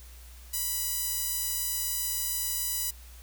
sawtooth tone with high-pass filter, 987 Hz, B5, 1 cent flat, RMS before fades -31 dBFS, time 0.53-2.91 s, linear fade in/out 10 ms, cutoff 8500 Hz, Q 0.64, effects added 60 Hz sine -46 dBFS peak until 3.22 s + white hiss -54 dBFS RMS until 3.22 s

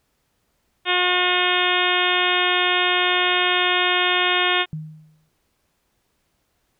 harmonic tone, 360.1 Hz, F#4, 47 cents flat, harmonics 1 / 2 / 3 / 4 / 5 / 6 / 7 / 8 / 9 / 10, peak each -26 / -26 / -26 / -26 / -26 / -26 / -26 / -26 / -26 / -26 dBFS, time 0.85-4.66 s, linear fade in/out 50 ms
sine tone with exponential decay, 155.6 Hz, D#3, in tune, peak -24 dBFS, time 4.73-5.29 s, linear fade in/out 0 ms, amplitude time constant 120 ms
effects pink hiss -69 dBFS RMS until 6.79 s

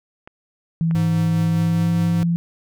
clicks, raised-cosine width 0.5 ms, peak -24 / -21 dBFS, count 2, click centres 0.275 / 0.911 s
sine tone with pitch glide, 164.4 to 169.9 Hz, E3 to F3, -4 to -47 cents, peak -16 dBFS, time 0.81-2.36 s, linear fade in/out 0 ms, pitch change +57 cents, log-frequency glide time 1.44-1.99 s
square tone with tremolo, 103.6 Hz, G#2, 4 cents flat, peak -23 dBFS, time 0.95-2.23 s, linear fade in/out 0 ms, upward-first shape triangle, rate 4.9 Hz, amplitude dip 30%
effects none

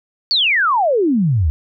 sine exponential sweep, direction down, 4635 to 70.2 Hz, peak -12 dBFS, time 0.31-1.5 s, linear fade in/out 0 ms, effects none

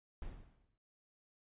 brown noise with exponential decay, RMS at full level -43 dBFS, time 0.22-0.78 s, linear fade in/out 1 ms, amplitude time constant 120 ms, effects noise-tail reverb RT60 0.1 s tail -23 dB re dry + resampled to 8000 Hz

